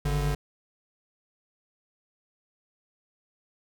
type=tone pair together; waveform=square; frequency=51.33 / 145 Hz; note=G#1 / D3; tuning=-20 / -22 cents; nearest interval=octave + tritone; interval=1798 cents; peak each=-28 dBFS; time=0.05-0.35 s; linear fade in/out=5 ms; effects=none